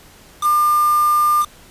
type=tone with quantisation; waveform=sine; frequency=1200 Hz; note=D6; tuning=37 cents sharp; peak=-12 dBFS; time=0.41-1.46 s; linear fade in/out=50 ms; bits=4; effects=pink hiss -45 dBFS RMS until 1.7 s + resampled to 32000 Hz